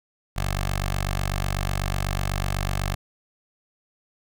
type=tone with notch filter; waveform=10% pulse; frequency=48.05 Hz; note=G1; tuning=34 cents flat; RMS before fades=-26 dBFS; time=0.36-2.95 s; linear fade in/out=10 ms; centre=270 Hz; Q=0.51; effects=none